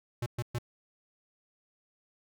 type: tone bursts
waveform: square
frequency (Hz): 120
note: B2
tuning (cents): -49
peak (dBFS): -31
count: 3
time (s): 0.22-0.586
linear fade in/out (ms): 5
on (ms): 42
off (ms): 120
effects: none